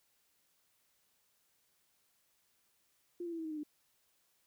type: tone with pitch steps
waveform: sine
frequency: 349.2 / 340.2 / 331.5 / 323 / 314.7 / 306.6 / 298.8 Hz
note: F4 / F4 / E4 / E4 / D#4 / D#4 / D4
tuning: 0 / -45 / +10 / -35 / +20 / -25 / +30 cents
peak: -38 dBFS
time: 3.2-3.634 s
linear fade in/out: 5 ms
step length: 62 ms
effects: white hiss -75 dBFS RMS until 4.46 s

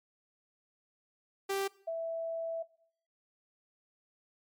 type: tone pair in turn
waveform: sawtooth / sine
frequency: 392 / 659.3 Hz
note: G4 / E5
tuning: 0 / 0 cents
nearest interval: major sixth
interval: 900 cents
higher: second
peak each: -27 / -32 dBFS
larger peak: first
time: 1.49-1.68 / 1.87-2.63 s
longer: second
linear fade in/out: 10 ms
effects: noise-tail reverb RT60 0.6 s tail -21 dB re dry + MP3 96 kbps

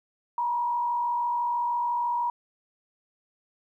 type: tone with frequency modulation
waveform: sine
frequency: 958 Hz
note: A#5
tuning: 47 cents sharp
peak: -24 dBFS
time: 0.38-2.3 s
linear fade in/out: 2 ms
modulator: 46.1 Hz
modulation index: 0.55
effects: 11-bit

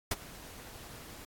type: noise with ADSR envelope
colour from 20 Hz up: pink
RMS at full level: -28 dBFS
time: 0.11-1.25 s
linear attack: 5 ms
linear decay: 29 ms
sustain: -21 dB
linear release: 3 ms
effects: AAC 64 kbps

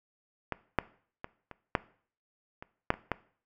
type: clicks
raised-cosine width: 0.5 ms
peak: -16 / -9 / -22 / -28 / -9 / -27 / -8 / -27 / -13 dBFS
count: 9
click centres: 0.523 / 0.787 / 1.244 / 1.513 / 1.752 / 2.625 / 2.904 / 2.94 / 3.117 s
effects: noise-tail reverb RT60 0.5 s tail -19 dB re dry

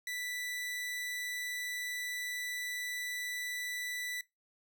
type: tone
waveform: sawtooth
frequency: 1975.5 Hz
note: B6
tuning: in tune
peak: -33 dBFS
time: 0.07-4.21 s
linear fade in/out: 2 ms
effects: noise-tail reverb RT60 0.2 s tail -21 dB re dry

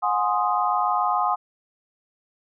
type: chord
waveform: sine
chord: Ab dominant seventh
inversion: third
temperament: equal with one note detuned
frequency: 723.5 / 830.6 / 1046.5 / 1244.5 Hz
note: Gb5 / Ab5 / C6 / Eb6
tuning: -39 / 0 / 0 / 0 cents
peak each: -25 dBFS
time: 0.02-1.36 s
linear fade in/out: 20 ms
effects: none

